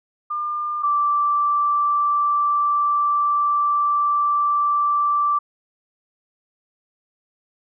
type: tone pair in turn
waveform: sine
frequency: 1200 / 1169.2 Hz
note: D6 / D6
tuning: +37 / -8 cents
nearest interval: unison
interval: 45 cents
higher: first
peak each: -22 / -16 dBFS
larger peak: second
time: 0.3-0.83 / 0.83-5.39 s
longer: second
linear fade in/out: 10 ms
effects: none